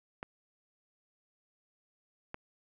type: clicks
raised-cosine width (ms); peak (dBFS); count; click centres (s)
0.5; -24; 2; 0.229 / 2.344
effects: none